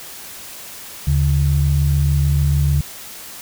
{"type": "tone pair together", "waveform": "sine", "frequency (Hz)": [74.7, 141.5], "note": ["D2", "C#3"], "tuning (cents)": [30, 36], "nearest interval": "major seventh", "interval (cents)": 1106, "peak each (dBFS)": -15, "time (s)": [1.07, 2.81], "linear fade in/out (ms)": 5, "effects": ["tanh soft clip ceiling -5 dBFS", "white hiss -35 dBFS RMS until 3.41 s"]}